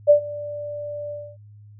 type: tone with ADSR envelope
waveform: sine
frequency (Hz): 587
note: D5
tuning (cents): -1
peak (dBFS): -7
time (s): 0.07-1.37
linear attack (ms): 31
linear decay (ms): 98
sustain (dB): -21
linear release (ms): 260
effects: added 104 Hz sine -43 dBFS peak until 1.79 s